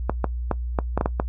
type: clicks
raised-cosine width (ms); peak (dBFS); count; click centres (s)
1; -7; 8; 0.096 / 0.243 / 0.513 / 0.788 / 0.976 / 1.011 / 1.059 / 1.199
effects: noise-tail reverb RT60 0.1 s tail -19 dB re dry + added 60 Hz sine -25 dBFS peak until 1.28 s